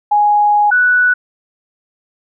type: tone pair in turn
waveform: sine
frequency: 830.6 / 1480 Hz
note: G#5 / F#6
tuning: 0 / 0 cents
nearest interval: minor seventh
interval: 1000 cents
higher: second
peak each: -8 dBFS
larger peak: neither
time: 0.11-0.71 / 0.71-1.14 s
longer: first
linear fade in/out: 10 ms
effects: none